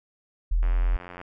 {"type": "tone", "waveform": "sine", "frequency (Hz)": 40.59, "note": "E1", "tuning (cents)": -26, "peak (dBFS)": -19, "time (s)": [0.51, 0.97], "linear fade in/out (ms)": 10}
{"type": "click train", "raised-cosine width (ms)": 0.5, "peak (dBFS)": -25, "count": 53, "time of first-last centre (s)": [0.63, 1.214], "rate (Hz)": 89}
{"effects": []}